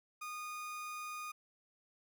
30% pulse tone, 1229 Hz, D#6, 22 cents flat, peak -39 dBFS, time 0.21-1.32 s, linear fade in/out 10 ms, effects none

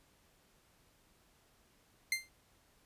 sawtooth tone with exponential decay, 2093 Hz, C7, in tune, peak -24 dBFS, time 2.12-2.29 s, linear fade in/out 2 ms, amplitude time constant 35 ms, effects pink hiss -69 dBFS RMS until 2.85 s + resampled to 32000 Hz

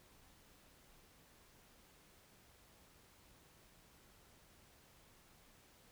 silence, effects pink hiss -66 dBFS RMS until 5.91 s

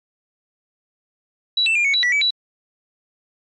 sine tone with pitch steps, 3924 / 2661 / 2405 / 2218 / 3928 / 1950 / 2291 / 3934 Hz, B7 / E7 / D7 / C#7 / B7 / B6 / D7 / B7, -12 / +16 / +41 / 0 / -10 / -23 / -44 / -7 cents, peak -12 dBFS, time 1.57-2.306 s, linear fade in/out 5 ms, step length 92 ms, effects tanh soft clip ceiling -14 dBFS + MP3 48 kbps

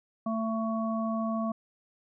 harmonic tone, 223.3 Hz, A3, 26 cents sharp, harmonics 1 / 3 / 5, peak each -29 / -34 / -36 dBFS, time 0.26-1.52 s, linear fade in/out 5 ms, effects none

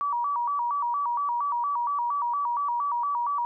sine tone with vibrato, 1046.5 Hz, C6, in tune, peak -24 dBFS, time 0.01-3.45 s, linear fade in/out 0 ms, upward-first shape square, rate 4.3 Hz, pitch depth 160 cents each way, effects none

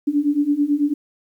sine beating tone pair, 285.1 / 294.2 Hz, C#4 / D4, +49 / +3 cents, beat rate 9.1 Hz, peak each -20 / -18 dBFS, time 0.07-0.94 s, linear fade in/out 10 ms, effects 9-bit

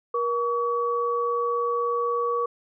sine tone pair together, 476 / 1134.1 Hz, A#4 / C#6, +36 / +39 cents, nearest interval octave + minor third, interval 1503 cents, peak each -25 dBFS, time 0.14-2.46 s, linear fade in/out 5 ms, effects none

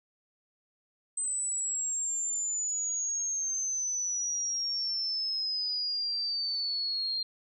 sine exponential sweep, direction down, 8170 to 4186 Hz, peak -29 dBFS, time 1.17-7.23 s, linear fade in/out 5 ms, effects none

